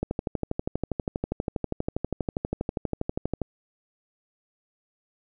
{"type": "click train", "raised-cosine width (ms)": 2, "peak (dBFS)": -13, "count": 43, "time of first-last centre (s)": [0.03, 3.417], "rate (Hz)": 12.4, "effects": []}